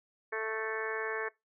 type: harmonic tone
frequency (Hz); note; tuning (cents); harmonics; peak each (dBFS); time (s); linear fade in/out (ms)
220.3; A3; +2; 2 / 3 / 4 / 5 / 6 / 7 / 8 / 9 / 10; -36 / -45 / -45 / -42 / -47 / -42 / -38 / -50 / -44; 0.32-1.29; 10
effects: noise-tail reverb RT60 0.2 s tail -22 dB re dry